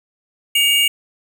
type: tone pair together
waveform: square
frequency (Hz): 2263 / 2833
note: C#7 / F7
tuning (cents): +35 / +24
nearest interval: major third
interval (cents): 389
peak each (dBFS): -20 / -14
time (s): 0.55-0.88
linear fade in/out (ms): 5
effects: none